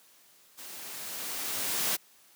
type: noise with level ramp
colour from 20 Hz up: white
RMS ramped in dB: -45 to -28 dBFS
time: 0.57-1.97 s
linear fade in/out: 20 ms
effects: white hiss -60 dBFS RMS until 2.35 s + high-pass 150 Hz 12 dB/octave